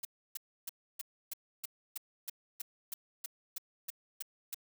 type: noise bursts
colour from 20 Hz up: blue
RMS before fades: -39 dBFS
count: 15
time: 0.03-4.545 s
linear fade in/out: 5 ms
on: 21 ms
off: 300 ms
effects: none